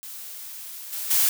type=noise with level steps; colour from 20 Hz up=blue; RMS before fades=-38 / -31 / -20 dBFS; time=0.03-1.29 s; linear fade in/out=0 ms; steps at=0.92 / 1.1 s; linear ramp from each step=10 ms; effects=none